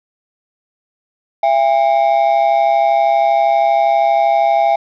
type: ring-modulated tone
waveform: triangle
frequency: 740 Hz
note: F#5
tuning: in tune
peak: -5 dBFS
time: 1.43-4.76 s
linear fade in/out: 5 ms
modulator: 66.3 Hz
effects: resampled to 11025 Hz + 7-bit